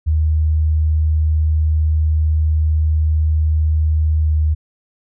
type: tone with pitch glide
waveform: sine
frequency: 77.78 to 77.06 Hz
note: D#2 to D#2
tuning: 0 to -16 cents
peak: -12 dBFS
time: 0.06-4.55 s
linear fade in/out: 20 ms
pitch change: -16 cents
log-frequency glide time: 4.23-4.29 s
effects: none